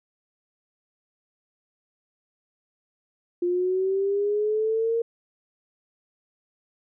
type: linear sweep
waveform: sine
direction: up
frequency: 349.2 to 464.6 Hz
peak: -21 dBFS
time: 3.42-5.02 s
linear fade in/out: 5 ms
effects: none